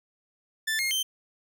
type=tone with pitch steps; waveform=sawtooth; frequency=1762 / 2137 / 3116 Hz; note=A6 / C7 / G7; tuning=+2 / +36 / -11 cents; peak=-22 dBFS; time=0.67-1.03 s; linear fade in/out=10 ms; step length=120 ms; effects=none